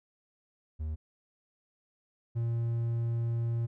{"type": "tone pair in turn", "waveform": "triangle", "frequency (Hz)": [77.78, 116.54], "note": ["D#2", "A#2"], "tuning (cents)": [0, 0], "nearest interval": "perfect fifth", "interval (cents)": 700, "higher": "second", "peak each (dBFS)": [-30, -26], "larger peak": "second", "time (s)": [[0.79, 0.96], [2.35, 3.67]], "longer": "second", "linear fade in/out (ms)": 20, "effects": []}